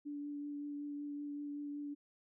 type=tone with vibrato; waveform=sine; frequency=290 Hz; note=D4; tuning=22 cents flat; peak=-40 dBFS; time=0.05-1.95 s; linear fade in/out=20 ms; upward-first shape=triangle; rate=5.3 Hz; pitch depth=14 cents each way; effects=none